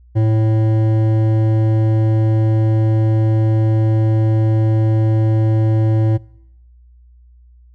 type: tone with hard clipping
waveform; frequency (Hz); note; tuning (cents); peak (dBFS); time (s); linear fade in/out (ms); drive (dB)
triangle; 110; A2; 0; -13; 0.15-6.18; 20; 15
effects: noise-tail reverb RT60 0.9 s tail -25 dB re dry + added 60 Hz sine -43 dBFS peak until 7.74 s